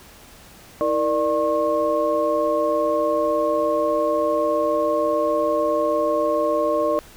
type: tone cluster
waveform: sine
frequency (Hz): 322.6 / 467.4 / 594 / 1082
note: E4 / A#4 / D5 / C#6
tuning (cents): -37 / +5 / +20 / -42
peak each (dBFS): -26 / -25 / -20 / -25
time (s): 0.81-6.99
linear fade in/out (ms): 0
effects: pink hiss -46 dBFS RMS until 7.16 s